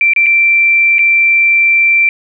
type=tone with dropouts; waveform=sine; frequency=2349 Hz; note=D7; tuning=in tune; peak=-6 dBFS; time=0.01-2.09 s; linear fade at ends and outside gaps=1 ms; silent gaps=0.135-0.162 / 0.261-0.265 / 0.984-0.991 s; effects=none